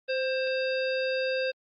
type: harmonic tone with a mistuned harmonic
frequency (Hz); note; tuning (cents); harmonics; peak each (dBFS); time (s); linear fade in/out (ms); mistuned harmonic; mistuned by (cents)
530; C5; +22; 1 / 3 / 5 / 7 / 9; -27 / -35 / -35 / -41 / -40; 0.08-1.52; 20; 1; -30
effects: Opus 24 kbps